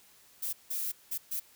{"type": "noise bursts at uneven times", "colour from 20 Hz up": "violet", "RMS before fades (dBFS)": -34, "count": 4, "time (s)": [[0.42, 0.53], [0.7, 0.92], [1.11, 1.18], [1.31, 1.4]], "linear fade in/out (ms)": 10, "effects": ["white hiss -60 dBFS RMS until 1.55 s"]}